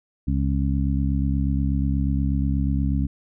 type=harmonic tone; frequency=68.3 Hz; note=C#2; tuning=25 cents flat; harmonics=1 / 2 / 3 / 4; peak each=-22 / -25 / -27 / -28 dBFS; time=0.27-3.07 s; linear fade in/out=10 ms; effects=none